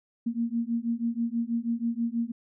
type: beating tone pair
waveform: sine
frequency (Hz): 230 / 236.2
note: A#3 / A#3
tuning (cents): -23 / +23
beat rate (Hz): 6.2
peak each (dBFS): -29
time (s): 0.26-2.32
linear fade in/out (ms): 10
effects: none